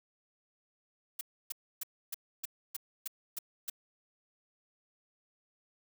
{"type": "noise bursts", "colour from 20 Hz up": "blue", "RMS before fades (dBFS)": -37, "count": 9, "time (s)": [1.19, 3.699], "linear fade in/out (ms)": 5, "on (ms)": 21, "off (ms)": 290, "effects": []}